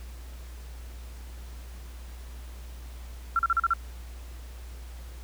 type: tone bursts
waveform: sine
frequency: 1362 Hz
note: F6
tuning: 44 cents flat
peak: -20 dBFS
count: 6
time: 3.36-3.736 s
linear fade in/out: 2 ms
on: 31 ms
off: 38 ms
effects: added 60 Hz sine -39 dBFS peak until 5.23 s + pink hiss -52 dBFS RMS until 5.23 s